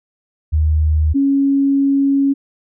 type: tone pair in turn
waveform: sine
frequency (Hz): 77.4 / 276.6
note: D#2 / C#4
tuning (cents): -9 / -4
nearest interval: octave + minor seventh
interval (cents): 2205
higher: second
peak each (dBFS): -11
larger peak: neither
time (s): 0.52-1.14 / 1.14-2.34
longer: second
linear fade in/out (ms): 20
effects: none